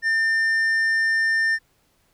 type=tone with tanh clipping; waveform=triangle; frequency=1800 Hz; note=A6; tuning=39 cents sharp; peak=-19 dBFS; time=0.02-1.59 s; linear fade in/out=50 ms; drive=10 dB; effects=pink hiss -64 dBFS RMS until 2.13 s